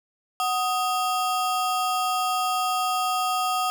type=ring-modulated tone; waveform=square; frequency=996 Hz; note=B5; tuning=14 cents sharp; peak=-20 dBFS; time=0.4-3.7 s; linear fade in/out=0 ms; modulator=254 Hz; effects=none